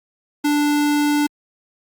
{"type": "tone", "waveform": "square", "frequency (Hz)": 293.7, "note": "D4", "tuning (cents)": 0, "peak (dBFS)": -16, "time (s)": [0.44, 1.27], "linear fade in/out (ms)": 10, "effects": ["Opus 48 kbps"]}